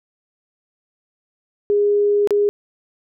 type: tone with dropouts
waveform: sine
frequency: 410.6 Hz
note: G#4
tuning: 20 cents flat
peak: -13 dBFS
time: 1.7-2.49 s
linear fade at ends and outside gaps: 0 ms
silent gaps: 2.274-2.307 s
effects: none